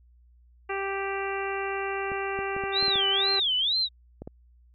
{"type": "harmonic tone", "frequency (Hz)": 392, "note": "G4", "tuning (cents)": 0, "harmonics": [1, 2, 3, 4, 5, 6, 7], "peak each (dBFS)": [-31, -34, -36, -37, -38, -39, -39], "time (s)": [0.69, 3.4], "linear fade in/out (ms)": 10}
{"type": "clicks", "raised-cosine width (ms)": 2, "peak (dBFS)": -24, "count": 9, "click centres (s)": [2.118, 2.39, 2.565, 2.638, 2.827, 2.881, 2.957, 4.22, 4.275]}
{"type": "tone with vibrato", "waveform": "sine", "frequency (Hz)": 3520, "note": "A7", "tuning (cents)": 0, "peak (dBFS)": -22, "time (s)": [2.72, 3.89], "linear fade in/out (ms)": 50, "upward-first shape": "sine", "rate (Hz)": 2.1, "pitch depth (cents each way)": 290}
{"effects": ["added 60 Hz sine -54 dBFS peak until 4.74 s", "MP3 48 kbps"]}